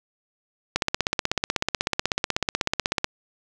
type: click train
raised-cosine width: 0.2 ms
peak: -4 dBFS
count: 38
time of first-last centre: 0.76-3.044 s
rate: 16.2 Hz
effects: none